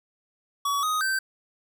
square tone with pitch steps, 1132 / 1250 / 1554 Hz, C#6 / D#6 / G6, +36 / +8 / -16 cents, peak -24 dBFS, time 0.65-1.19 s, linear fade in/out 5 ms, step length 180 ms, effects none

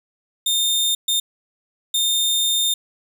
sawtooth tone bursts at uneven times, 3634 Hz, A#7, 45 cents flat, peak -14 dBFS, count 3, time 0.46-0.95 / 1.08-1.2 / 1.94-2.74 s, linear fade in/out 5 ms, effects none

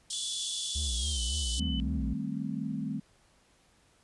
white band-pass noise, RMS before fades -37 dBFS, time 0.1-1.6 s, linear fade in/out 5 ms, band 3000 to 9700 Hz, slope 96 dB/octave
sine tone with pitch glide, 3438 to 3010 Hz, A7 to F#7, -41 to +29 cents, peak -36 dBFS, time 0.13-1.8 s, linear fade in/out 0 ms, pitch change -230 cents, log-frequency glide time 0.92-1.22 s
triangle tone with vibrato, 66.4 Hz, C2, 26 cents sharp, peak -29 dBFS, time 0.75-2.14 s, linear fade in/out 10 ms, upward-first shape sine, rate 3.6 Hz, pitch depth 230 cents each way
sine chord, A half-diminished seventh, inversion second, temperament equal, 155.56 / 196 / 220 / 261.6 Hz, Eb3 / G3 / A3 / C4, 0 / 0 / 0 / 0 cents, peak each -38 / -37 / -36 / -37 dBFS, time 1.58-3 s, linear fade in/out 10 ms
effects pink hiss -65 dBFS RMS until 4.03 s + resampled to 24000 Hz

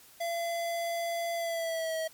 square tone with pitch glide, 679 to 642 Hz, F5 to E5, -49 to -46 cents, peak -31 dBFS, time 0.2-2.08 s, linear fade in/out 10 ms, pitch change -97 cents, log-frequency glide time 1.35-1.97 s, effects white hiss -56 dBFS RMS until 2.13 s + MP3 96 kbps

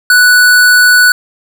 square tone, 1481 Hz, F#6, 1 cent sharp, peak -4 dBFS, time 0.1-1.12 s, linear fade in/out 2 ms, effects none

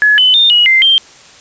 sine tone with pitch steps, 1698 / 3021 / 3628 / 2906 / 2084 / 3161 Hz, G#6 / F#7 / A#7 / F#7 / C7 / G7, +38 / +35 / -48 / -32 / -7 / +14 cents, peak -5 dBFS, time 0.02-0.98 s, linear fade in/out 0 ms, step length 160 ms, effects white hiss -39 dBFS RMS until 1.4 s + resampled to 16000 Hz

